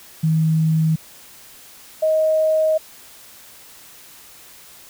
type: tone pair in turn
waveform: sine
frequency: 159.2 / 628.8 Hz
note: D#3 / D#5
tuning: +40 / +18 cents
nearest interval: 2 octaves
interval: 2378 cents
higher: second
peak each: -14 dBFS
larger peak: neither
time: 0.23-0.96 / 2.02-2.78 s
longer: second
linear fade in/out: 10 ms
effects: white hiss -44 dBFS RMS until 4.89 s